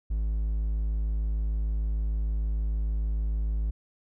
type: tone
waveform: triangle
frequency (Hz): 53.3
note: G#1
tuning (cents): +46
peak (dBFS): -23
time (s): 0.1-3.71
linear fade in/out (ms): 10
effects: none